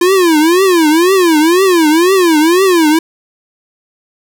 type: tone with vibrato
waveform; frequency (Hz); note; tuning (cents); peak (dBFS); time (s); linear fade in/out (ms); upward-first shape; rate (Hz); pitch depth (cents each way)
square; 342.6; F4; -33; -7; 0.01-2.99; 5; triangle; 2; 250
effects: none